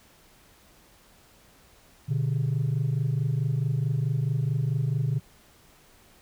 sine tone pair together, 122.22 / 146.83 Hz, B2 / D3, -18 / 0 cents, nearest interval minor third, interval 318 cents, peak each -24 dBFS, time 2.08-5.2 s, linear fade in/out 20 ms, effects tanh soft clip ceiling -20 dBFS + pink hiss -57 dBFS RMS until 6.21 s

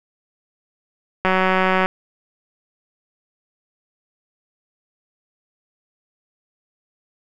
click train, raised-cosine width 0.5 ms, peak -3 dBFS, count 115, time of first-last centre 1.25-1.86 s, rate 187 Hz, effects none

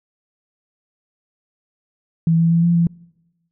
sine tone with pitch steps, 164.5 / 166.3 / 167.8 / 171.4 / 169 Hz, E3 / E3 / E3 / F3 / E3, -3 / +16 / +31 / -32 / +43 cents, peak -12 dBFS, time 2.27-2.87 s, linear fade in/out 2 ms, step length 120 ms, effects noise-tail reverb RT60 1.0 s tail -25 dB re dry

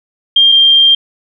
sine tone pair in turn, 3200 / 3187 Hz, G7 / G7, +35 / +28 cents, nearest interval unison, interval 7 cents, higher first, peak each -4 dBFS, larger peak neither, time 0.36-0.52 / 0.52-0.95 s, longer second, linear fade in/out 5 ms, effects none

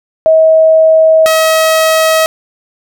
sine / sawtooth tone pair in turn, 639 / 639 Hz, D#5 / D#5, +46 / +46 cents, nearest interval unison, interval 0 cents, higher neither, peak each -3 dBFS, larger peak neither, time 0.26-1.26 / 1.26-2.26 s, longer neither, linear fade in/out 0 ms, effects none

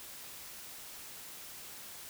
silence, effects white hiss -48 dBFS RMS until 2.09 s

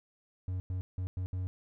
triangle tone bursts at uneven times, 92.1 Hz, F#2, 7 cents flat, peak -30 dBFS, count 5, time 0.48-0.6 / 0.7-0.81 / 0.98-1.07 / 1.17-1.26 / 1.33-1.47 s, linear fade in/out 0 ms, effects none

